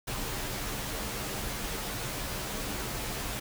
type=noise with comb filter; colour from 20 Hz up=pink; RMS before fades=-35 dBFS; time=0.07-3.4 s; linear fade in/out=10 ms; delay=12 ms; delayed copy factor=-0.6; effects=none